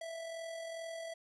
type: tone with amplitude modulation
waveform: square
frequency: 659.3 Hz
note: E5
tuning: in tune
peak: -40 dBFS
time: 0.01-1.14 s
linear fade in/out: 5 ms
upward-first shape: sine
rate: 42.4 Hz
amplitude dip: 40%
effects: resampled to 24000 Hz + 12-bit